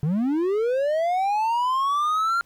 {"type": "linear sweep", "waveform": "triangle", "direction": "up", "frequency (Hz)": [138.59, 1398], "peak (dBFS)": -18, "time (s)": [0.03, 2.41], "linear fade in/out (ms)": 0, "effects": ["pink hiss -62 dBFS RMS until 2.45 s"]}